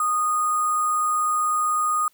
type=tone with sample-and-hold; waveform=sine; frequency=1232 Hz; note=D#6; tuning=17 cents flat; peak=-19 dBFS; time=0-2.08 s; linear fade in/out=2 ms; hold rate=8820 Hz; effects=white hiss -62 dBFS RMS until 2.13 s